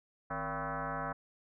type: tone with frequency modulation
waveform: sine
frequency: 261.6 Hz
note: C4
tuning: in tune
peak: -34 dBFS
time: 0.3-1.13 s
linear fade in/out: 10 ms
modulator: 209 Hz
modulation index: 6.4
effects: none